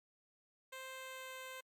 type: tone with pitch glide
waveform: 10% pulse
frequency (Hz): 523.3 to 519.4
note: C5 to C5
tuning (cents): 0 to -13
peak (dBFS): -38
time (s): 0.72-1.61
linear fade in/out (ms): 10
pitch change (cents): -13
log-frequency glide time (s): 0.91-1.39
effects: MP3 96 kbps